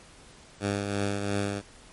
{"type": "tone with tremolo", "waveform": "10% pulse", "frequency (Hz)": 100.9, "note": "G#2", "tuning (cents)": -49, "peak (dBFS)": -17, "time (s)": [0.6, 1.62], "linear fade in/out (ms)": 50, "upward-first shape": "triangle", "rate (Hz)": 2.9, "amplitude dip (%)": 45, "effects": ["pink hiss -52 dBFS RMS until 1.92 s", "MP3 48 kbps"]}